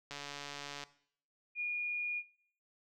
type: click train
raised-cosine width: 0.2 ms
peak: -26 dBFS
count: 105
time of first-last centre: 0.11-0.837 s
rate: 143 Hz
type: tone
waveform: sine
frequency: 2436 Hz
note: D#7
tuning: 37 cents flat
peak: -34 dBFS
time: 1.55-2.23 s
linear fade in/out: 50 ms
effects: noise-tail reverb RT60 0.6 s tail -17 dB re dry